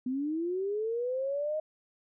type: linear sweep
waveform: sine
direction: up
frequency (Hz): 246.9 to 627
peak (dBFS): -29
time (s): 0.06-1.6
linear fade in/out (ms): 5
effects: none